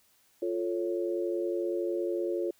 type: chord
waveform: sine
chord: F augmented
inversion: none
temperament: equal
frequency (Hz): 349.2 / 440 / 554.4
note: F4 / A4 / C#5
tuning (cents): 0 / 0 / 0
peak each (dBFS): -30 / -35 / -35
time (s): 0.42-2.51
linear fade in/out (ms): 5
effects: white hiss -66 dBFS RMS until 2.59 s